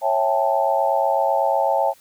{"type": "chord", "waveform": "sine", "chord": "A dominant seventh", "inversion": "first", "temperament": "just", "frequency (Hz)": [550, 660, 792, 880], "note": ["C#5", "E5", "G5", "A5"], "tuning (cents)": [-14, 2, 18, 0], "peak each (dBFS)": -22, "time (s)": [0.01, 1.94], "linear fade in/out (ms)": 50, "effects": ["white hiss -53 dBFS RMS until 2 s"]}